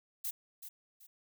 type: noise with echo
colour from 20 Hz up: violet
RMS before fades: -37 dBFS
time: 0.24-0.31 s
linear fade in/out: 10 ms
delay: 380 ms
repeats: 2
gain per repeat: -10 dB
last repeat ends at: 1.07 s
effects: none